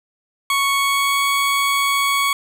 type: tone with pitch glide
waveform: 20% pulse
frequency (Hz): 1108.7 to 1116.4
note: C#6 to C#6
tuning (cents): 0 to +12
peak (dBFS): -11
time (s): 0.5-2.33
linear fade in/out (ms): 2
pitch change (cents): +12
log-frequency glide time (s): 0.75-1.25
effects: none